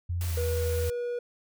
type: tone with pitch glide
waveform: sine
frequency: 87.31 to 82.41 Hz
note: F2 to E2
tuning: 0 to 0 cents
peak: -27 dBFS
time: 0.09-0.9 s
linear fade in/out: 10 ms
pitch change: -100 cents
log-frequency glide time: 0.27-0.32 s
type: noise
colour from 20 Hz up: white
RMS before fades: -40 dBFS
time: 0.21-0.9 s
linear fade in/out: 0 ms
type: tone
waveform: triangle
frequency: 482.9 Hz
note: B4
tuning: 39 cents flat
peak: -27 dBFS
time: 0.37-1.19 s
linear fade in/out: 5 ms
effects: none